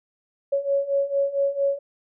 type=beating tone pair; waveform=sine; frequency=554.4 / 558.8 Hz; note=C#5 / C#5; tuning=0 / +14 cents; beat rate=4.4 Hz; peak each=-25 / -22 dBFS; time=0.52-1.79 s; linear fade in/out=10 ms; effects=none